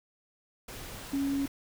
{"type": "tone in noise", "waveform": "sine", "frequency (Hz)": 277.2, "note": "C#4", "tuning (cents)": 0, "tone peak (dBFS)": -27, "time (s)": [1.13, 1.46], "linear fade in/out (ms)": 5, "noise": "pink", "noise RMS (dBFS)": -43, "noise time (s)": [0.68, 1.48], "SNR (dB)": 13, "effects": []}